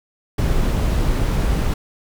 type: noise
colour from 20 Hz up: brown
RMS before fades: -18 dBFS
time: 0.38-1.74 s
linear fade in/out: 5 ms
effects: none